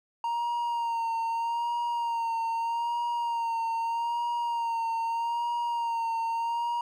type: tone with vibrato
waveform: triangle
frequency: 931 Hz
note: A#5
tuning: 2 cents flat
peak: -25 dBFS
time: 0.24-6.81 s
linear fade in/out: 2 ms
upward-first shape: sine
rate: 0.8 Hz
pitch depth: 34 cents each way
effects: none